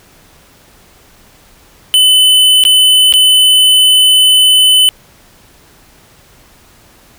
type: tone with dropouts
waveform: square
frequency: 3019 Hz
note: F#7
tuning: 34 cents sharp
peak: -5 dBFS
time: 1.94-4.89 s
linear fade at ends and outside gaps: 0 ms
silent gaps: 2.638-2.651 / 3.125-3.138 s
effects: pink hiss -44 dBFS RMS until 7.18 s